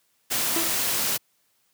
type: noise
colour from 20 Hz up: white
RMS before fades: -25 dBFS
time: 0.3-1.18 s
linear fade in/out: 20 ms
type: tone with exponential decay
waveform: 40% pulse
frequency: 332.9 Hz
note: E4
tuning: 17 cents sharp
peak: -23 dBFS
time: 0.56-0.85 s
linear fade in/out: 2 ms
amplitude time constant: 61 ms
effects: white hiss -68 dBFS RMS until 1.73 s + high-pass 80 Hz 12 dB/octave